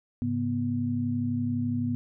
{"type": "tone cluster", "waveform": "sine", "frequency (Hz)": [105.5, 137.4, 243.5], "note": ["G#2", "C#3", "B3"], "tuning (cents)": [28, -15, -24], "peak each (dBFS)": [-31, -35, -27], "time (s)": [0.22, 1.95], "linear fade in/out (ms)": 0, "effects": []}